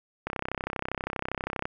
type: click train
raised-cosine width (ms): 0.5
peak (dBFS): -15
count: 46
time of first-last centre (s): 0.27-1.655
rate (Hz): 32.5
effects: none